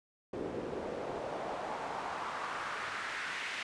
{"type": "noise with band-pass filter sweep", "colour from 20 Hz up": "pink", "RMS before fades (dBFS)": -39, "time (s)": [0.33, 3.63], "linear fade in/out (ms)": 5, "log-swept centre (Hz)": [360, 2200], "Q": 1.9, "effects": ["resampled to 22050 Hz"]}